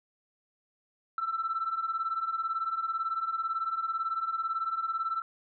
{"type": "beating tone pair", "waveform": "sine", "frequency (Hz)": [1318.5, 1336.5], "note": ["E6", "E6"], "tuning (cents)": [0, 23], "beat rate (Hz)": 18, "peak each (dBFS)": [-33, -30], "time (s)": [1.18, 5.22], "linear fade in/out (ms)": 2, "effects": ["tanh soft clip ceiling -23 dBFS"]}